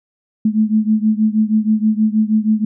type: beating tone pair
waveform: sine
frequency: 214.1 / 220.4 Hz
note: A3 / A3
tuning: -47 / +3 cents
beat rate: 6.3 Hz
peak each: -14 / -16 dBFS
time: 0.45-2.65 s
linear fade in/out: 5 ms
effects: none